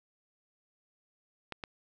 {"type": "clicks", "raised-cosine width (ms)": 0.3, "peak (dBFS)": -22, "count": 2, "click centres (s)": [1.523, 1.638], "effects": []}